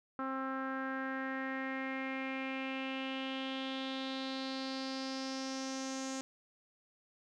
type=tone with low-pass filter sweep; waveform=sawtooth; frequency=265.5 Hz; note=C4; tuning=25 cents sharp; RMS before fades=-39 dBFS; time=0.19-6.21 s; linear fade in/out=0 ms; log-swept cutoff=1300 to 6800 Hz; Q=4.5; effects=none